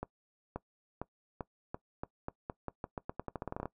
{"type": "accelerating click train", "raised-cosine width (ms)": 1, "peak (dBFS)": -23, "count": 22, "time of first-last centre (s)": [0.03, 3.656], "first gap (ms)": 530, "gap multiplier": 0.86, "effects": ["noise-tail reverb RT60 0.1 s tail -20 dB re dry"]}